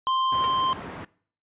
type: tone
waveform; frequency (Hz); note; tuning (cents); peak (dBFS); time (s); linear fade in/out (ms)
square; 1046.5; C6; 0; -22; 0.07-0.73; 0
type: band-pass noise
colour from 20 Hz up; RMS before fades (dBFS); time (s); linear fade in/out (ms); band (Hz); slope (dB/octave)
pink; -38; 0.32-1.05; 5; 110 to 1800; 12
type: tone with exponential decay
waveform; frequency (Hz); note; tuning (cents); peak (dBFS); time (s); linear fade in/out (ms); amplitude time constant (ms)
10% pulse; 460.8; A#4; -20; -22; 0.44-0.53; 0; 18
effects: noise-tail reverb RT60 0.5 s tail -21 dB re dry + resampled to 8000 Hz